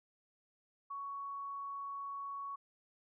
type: tone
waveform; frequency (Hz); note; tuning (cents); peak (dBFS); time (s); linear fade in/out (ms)
sine; 1116; C#6; +11; -40; 0.9-2.56; 10
effects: none